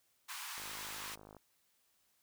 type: high-pass noise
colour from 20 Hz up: pink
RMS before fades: -45 dBFS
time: 0.28-1.16 s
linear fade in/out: 20 ms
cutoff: 880 Hz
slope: 48 dB/octave
type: click train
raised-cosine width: 1 ms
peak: -40 dBFS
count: 42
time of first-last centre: 0.58-1.367 s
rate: 52.1 Hz
effects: white hiss -75 dBFS RMS until 2.22 s